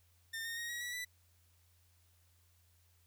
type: tone with pitch steps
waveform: sawtooth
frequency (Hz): 1808 / 1840.7 / 1873.9 / 1907.8 / 1942.2 / 1977.3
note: A6 / A#6 / A#6 / A#6 / B6 / B6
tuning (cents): +47 / -22 / +9 / +40 / -29 / +2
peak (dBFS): -36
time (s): 0.33-1.05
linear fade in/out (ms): 10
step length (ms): 120
effects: added 86 Hz sine -68 dBFS peak until 3.06 s + white hiss -73 dBFS RMS until 3.06 s